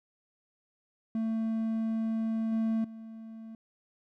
triangle tone with level steps, 223.4 Hz, A3, 27 cents sharp, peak -26 / -24 / -40 dBFS, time 1.15-3.55 s, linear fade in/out 2 ms, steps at 2.52 / 2.84 s, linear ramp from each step 5 ms, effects none

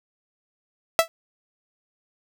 sawtooth tone with exponential decay, 659.3 Hz, E5, in tune, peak -7 dBFS, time 0.99-1.08 s, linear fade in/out 0 ms, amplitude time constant 19 ms, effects none

